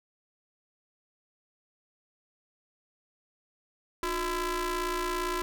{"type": "ring-modulated tone", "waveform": "sawtooth", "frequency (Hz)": 329.6, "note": "E4", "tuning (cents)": 0, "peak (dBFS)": -22, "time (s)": [4.03, 5.42], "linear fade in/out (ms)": 0, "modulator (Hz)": 688, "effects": []}